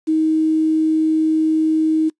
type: tone with quantisation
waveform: sine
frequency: 315.5 Hz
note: D#4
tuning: 24 cents sharp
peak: -13 dBFS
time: 0.07-2.1 s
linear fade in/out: 20 ms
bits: 7
effects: noise-tail reverb RT60 0.1 s tail -22 dB re dry + resampled to 22050 Hz